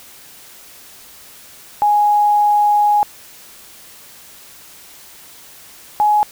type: tone pair in turn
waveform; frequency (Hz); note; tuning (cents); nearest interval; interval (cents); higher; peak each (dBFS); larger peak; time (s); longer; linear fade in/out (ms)
sine; 830.6 / 838.8; G#5 / G#5; 0 / +17; unison; 17; second; -10; neither; 1.82-3.03 / 6-6.23; first; 0
effects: white hiss -41 dBFS RMS until 6.31 s